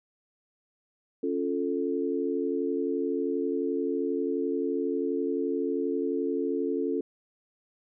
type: chord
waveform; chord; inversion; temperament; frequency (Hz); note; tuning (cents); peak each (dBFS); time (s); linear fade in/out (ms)
sine; Db augmented; none; equal; 277.2 / 349.2 / 440; Db4 / F4 / A4; 0 / 0 / 0; -30 / -31 / -30; 1.23-7.01; 5
effects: none